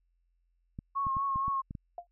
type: clicks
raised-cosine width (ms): 5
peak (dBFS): -27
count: 7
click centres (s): 0.789 / 1.068 / 1.168 / 1.359 / 1.481 / 1.709 / 1.752
type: tone with vibrato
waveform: sine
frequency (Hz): 1090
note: C#6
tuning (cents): -29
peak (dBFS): -28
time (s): 0.95-1.62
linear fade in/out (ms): 20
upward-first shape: triangle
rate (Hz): 4.2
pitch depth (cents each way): 39
type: tone with exponential decay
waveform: sine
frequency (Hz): 698.5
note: F5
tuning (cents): 0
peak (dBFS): -33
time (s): 1.98-2.07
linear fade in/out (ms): 2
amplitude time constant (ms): 18
effects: added 43 Hz sine -70 dBFS peak until 2.11 s